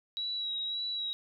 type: tone with vibrato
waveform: sine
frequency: 3878 Hz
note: B7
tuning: 32 cents flat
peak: -32 dBFS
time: 0.17-1.13 s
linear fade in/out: 0 ms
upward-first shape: sine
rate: 1.8 Hz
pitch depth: 27 cents each way
effects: none